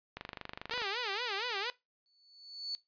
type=click train; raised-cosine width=0.3 ms; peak=-24 dBFS; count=17; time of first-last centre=0.17-0.818 s; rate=24.7 Hz
type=tone with vibrato; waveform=5% pulse; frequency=440 Hz; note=A4; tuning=in tune; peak=-22 dBFS; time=0.71-1.7 s; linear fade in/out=0 ms; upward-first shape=sine; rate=4.3 Hz; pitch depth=220 cents each way
type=tone with exponential growth; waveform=sine; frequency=4455 Hz; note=C#8; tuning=8 cents sharp; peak=-32 dBFS; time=2.06-2.75 s; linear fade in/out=0 ms; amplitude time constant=150 ms
effects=noise-tail reverb RT60 0.2 s tail -19 dB re dry + resampled to 11025 Hz